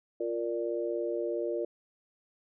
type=chord; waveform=sine; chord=Bb major; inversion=second; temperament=equal; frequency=349.2 / 466.2 / 587.3 Hz; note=F4 / Bb4 / D5; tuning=0 / 0 / 0 cents; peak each=-33 / -34 / -35 dBFS; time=0.2-1.65 s; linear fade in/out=5 ms; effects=none